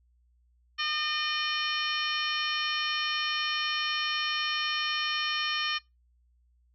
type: harmonic tone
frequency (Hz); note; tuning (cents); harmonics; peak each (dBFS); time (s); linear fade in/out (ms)
608; D#5; -40; 2 / 3 / 4 / 5 / 6 / 7 / 8 / 9; -35 / -34 / -35 / -32 / -41 / -38 / -48 / -39; 0.78-5.79; 20
effects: noise-tail reverb RT60 0.2 s tail -22 dB re dry + added 60 Hz sine -63 dBFS peak until 6.74 s